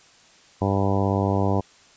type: harmonic tone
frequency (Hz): 98.3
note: G2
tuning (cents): +5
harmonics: 1 / 2 / 3 / 4 / 5 / 6 / 7 / 8 / 9 / 10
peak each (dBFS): -23 / -26 / -28 / -29 / -30 / -31 / -31 / -32 / -33 / -33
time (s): 0.61-1.61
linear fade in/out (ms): 10
effects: white hiss -53 dBFS RMS until 1.96 s + resampled to 16000 Hz